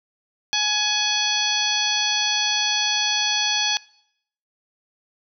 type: harmonic tone with a mistuned harmonic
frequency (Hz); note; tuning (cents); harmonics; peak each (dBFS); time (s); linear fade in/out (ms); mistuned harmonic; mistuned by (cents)
840; G#5; +19; 1 / 2 / 3 / 4 / 5 / 6 / 7; -29 / -29 / -27 / -23 / -25 / -32 / -28; 0.53-3.77; 0; 5; +93
effects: noise-tail reverb RT60 0.7 s tail -22 dB re dry